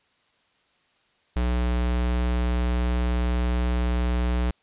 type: tone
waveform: square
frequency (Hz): 60.7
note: B1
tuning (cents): -29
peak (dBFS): -22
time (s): 1.36-4.51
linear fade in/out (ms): 5
effects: white hiss -65 dBFS RMS until 4.62 s + resampled to 8000 Hz